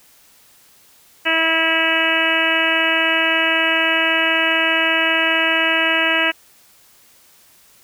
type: harmonic tone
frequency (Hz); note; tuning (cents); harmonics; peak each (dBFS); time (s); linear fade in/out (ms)
325.1; E4; -24; 1 / 2 / 3 / 4 / 5 / 6 / 7 / 8 / 9; -26 / -24 / -27 / -27 / -21 / -22 / -24 / -21 / -22; 1.25-6.32; 20
effects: white hiss -51 dBFS RMS until 7.83 s